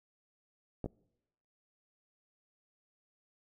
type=clicks; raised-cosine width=2 ms; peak=-24 dBFS; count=2; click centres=0.843 / 0.86 s; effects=noise-tail reverb RT60 0.9 s tail -25 dB re dry